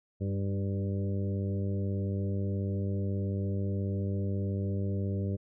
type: harmonic tone with a mistuned harmonic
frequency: 98.4 Hz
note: G2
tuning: 7 cents sharp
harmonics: 1 / 2 / 3 / 4 / 5 / 6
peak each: -30 / -35 / -42 / -41 / -44 / -47 dBFS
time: 0.2-5.37 s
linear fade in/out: 20 ms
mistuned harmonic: 3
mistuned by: +24 cents
effects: none